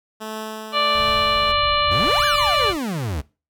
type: tone with tremolo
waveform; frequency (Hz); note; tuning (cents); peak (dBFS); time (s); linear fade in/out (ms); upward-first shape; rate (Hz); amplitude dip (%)
10% pulse; 217.8; A3; -17; -19; 0.2-1.53; 20; triangle; 1.4; 50
type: harmonic tone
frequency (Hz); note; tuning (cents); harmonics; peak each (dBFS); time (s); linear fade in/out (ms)
587.3; D5; 0; 1 / 2 / 3 / 4 / 5 / 6 / 7; -24 / -19 / -31 / -27 / -24 / -30 / -28; 0.72-2.74; 50
type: low-pass noise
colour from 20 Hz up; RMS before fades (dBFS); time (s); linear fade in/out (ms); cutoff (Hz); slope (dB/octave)
pink; -34; 0.94-2.77; 20; 140; 24
type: exponential two-way sweep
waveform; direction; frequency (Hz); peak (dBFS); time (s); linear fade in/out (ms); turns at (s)
40% pulse; up then down; 66.5 to 1760 to 66.5; -22; 1.9-3.22; 20; 2.25
effects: noise-tail reverb RT60 0.3 s tail -21 dB re dry